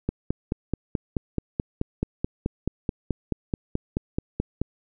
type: click train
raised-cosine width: 3 ms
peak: -11 dBFS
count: 22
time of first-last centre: 0.09-4.616 s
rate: 4.64 Hz
effects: none